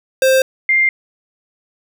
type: tone pair in turn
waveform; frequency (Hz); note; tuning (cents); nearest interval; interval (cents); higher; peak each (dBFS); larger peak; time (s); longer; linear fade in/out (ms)
square / sine; 526 / 2104; C5 / C7; +9 / +9; 2 octaves; 2400; second; -10; neither; 0.22-0.42 / 0.69-0.89; neither; 2
effects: none